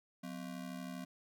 square ring-modulated tone, 218.1 Hz, A3, 15 cents flat, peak -40 dBFS, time 0.23-1.05 s, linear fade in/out 10 ms, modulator 36.3 Hz, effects none

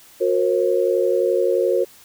sine tone cluster, 363.6 / 466.4 / 538 Hz, F#4 / A#4 / C5, -30 / +1 / +48 cents, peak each -20 dBFS, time 0.2-1.85 s, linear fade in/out 20 ms, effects white hiss -48 dBFS RMS until 2.04 s

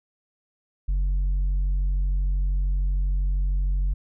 sine tone with tanh clipping, 46.47 Hz, F#1, 8 cents sharp, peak -21 dBFS, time 0.88-3.94 s, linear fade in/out 10 ms, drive 3 dB, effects none

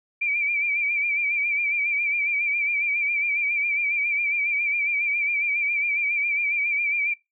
sine tone with vibrato, 2338 Hz, D7, 8 cents flat, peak -21 dBFS, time 0.21-7.14 s, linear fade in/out 10 ms, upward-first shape sine, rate 7.3 Hz, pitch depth 57 cents each way, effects noise-tail reverb RT60 0.2 s tail -22 dB re dry

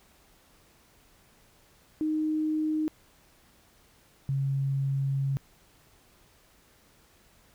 sine tone pair in turn, 310 / 136.9 Hz, D#4 / C#3, -6 / -21 cents, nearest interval octave + major second, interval 1415 cents, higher first, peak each -25 dBFS, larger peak neither, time 2.01-2.88 / 4.29-5.37 s, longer second, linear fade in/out 0 ms, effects pink hiss -61 dBFS RMS until 7.54 s

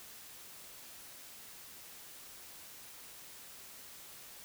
silence, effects white hiss -52 dBFS RMS until 4.44 s

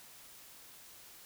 silence, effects white hiss -55 dBFS RMS until 1.25 s

